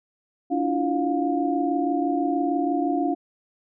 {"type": "tone cluster", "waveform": "sine", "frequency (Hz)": [286.1, 324.8, 351, 708], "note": ["D4", "E4", "F4", "F5"], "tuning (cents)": [-45, -26, 9, 23], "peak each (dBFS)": [-24, -28, -29, -26], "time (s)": [0.5, 3.15], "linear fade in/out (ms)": 20, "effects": []}